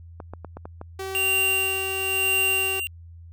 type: clicks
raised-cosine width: 1 ms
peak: -22 dBFS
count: 6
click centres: 0.202 / 0.336 / 0.447 / 0.57 / 0.655 / 0.814 s
type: tone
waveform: sawtooth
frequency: 383.9 Hz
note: G4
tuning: 36 cents flat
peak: -26 dBFS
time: 0.99-2.8 s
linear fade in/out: 5 ms
type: tone with tremolo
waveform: square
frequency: 2776 Hz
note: F7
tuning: 11 cents flat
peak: -20 dBFS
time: 1.15-2.87 s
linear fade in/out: 0 ms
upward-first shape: sine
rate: 1 Hz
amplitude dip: 60%
effects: added 84 Hz sine -41 dBFS peak until 3.32 s